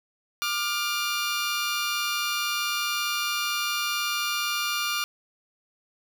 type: tone pair together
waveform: 15% pulse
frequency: 1187 / 1411.6 Hz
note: D6 / F6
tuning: +18 / +18 cents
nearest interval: minor third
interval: 300 cents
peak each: -22 dBFS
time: 0.42-5.04 s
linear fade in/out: 0 ms
effects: none